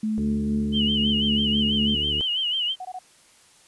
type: tone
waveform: sine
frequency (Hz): 216.4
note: A3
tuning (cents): -29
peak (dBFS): -22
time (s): 0.03-1.95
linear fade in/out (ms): 5
type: harmonic tone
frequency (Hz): 73.42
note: D2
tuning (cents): 0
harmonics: 1 / 2 / 3 / 4 / 5 / 6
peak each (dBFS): -32 / -35 / -37 / -38 / -39 / -40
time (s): 0.18-2.21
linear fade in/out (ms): 0
type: tone with vibrato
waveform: sine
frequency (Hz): 2999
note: F#7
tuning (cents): +23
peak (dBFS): -22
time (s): 0.72-2.76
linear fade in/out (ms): 50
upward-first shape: sine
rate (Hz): 6.1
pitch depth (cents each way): 91
type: tone bursts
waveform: sine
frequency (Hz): 740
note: F#5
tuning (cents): 0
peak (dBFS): -31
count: 3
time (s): 2.8-2.99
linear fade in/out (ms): 5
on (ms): 50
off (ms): 20
effects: white hiss -55 dBFS RMS until 3.67 s + resampled to 24000 Hz